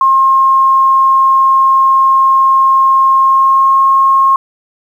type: tone with pitch glide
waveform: sine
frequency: 1069 to 1077.7 Hz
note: C6 to C#6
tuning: +37 to -49 cents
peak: -5 dBFS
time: 0.01-4.36 s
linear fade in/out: 2 ms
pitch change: +14 cents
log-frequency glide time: 3.21-3.82 s
effects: 7-bit